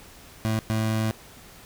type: tone bursts at uneven times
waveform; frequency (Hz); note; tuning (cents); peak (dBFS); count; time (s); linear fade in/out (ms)
25% pulse; 110; A2; 0; -19; 2; 0.45-0.59 / 0.7-1.11; 0
effects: pink hiss -48 dBFS RMS until 1.65 s